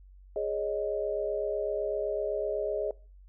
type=chord; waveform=sine; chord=Ab suspended fourth; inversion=none; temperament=equal; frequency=415.3 / 554.4 / 622.3 Hz; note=Ab4 / Db5 / Eb5; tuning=0 / 0 / 0 cents; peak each=-32 / -34 / -32 dBFS; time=0.36-2.91 s; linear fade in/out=2 ms; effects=noise-tail reverb RT60 0.4 s tail -23 dB re dry + added 47 Hz sine -50 dBFS peak until 3.28 s